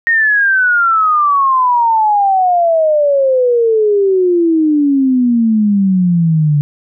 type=exponential sweep; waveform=sine; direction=down; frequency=1866 to 143.8 Hz; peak=-8 dBFS; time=0.07-6.61 s; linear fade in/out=0 ms; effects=none